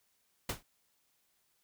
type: noise with exponential decay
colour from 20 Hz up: pink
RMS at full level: -30 dBFS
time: 0.49-0.63 s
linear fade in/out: 5 ms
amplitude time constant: 30 ms
effects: white hiss -75 dBFS RMS until 1.63 s